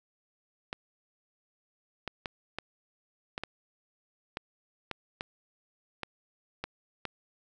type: clicks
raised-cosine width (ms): 0.3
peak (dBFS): -18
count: 12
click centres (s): 0.729 / 2.077 / 2.258 / 2.586 / 3.379 / 3.436 / 4.371 / 4.913 / 5.209 / 6.033 / 6.64 / 7.053
effects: none